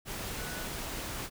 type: tone in noise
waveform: sine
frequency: 1480 Hz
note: F#6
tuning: in tune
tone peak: -44 dBFS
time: 0.37-0.68 s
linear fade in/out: 50 ms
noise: pink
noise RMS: -38 dBFS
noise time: 0.05-1.3 s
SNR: -9 dB
effects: none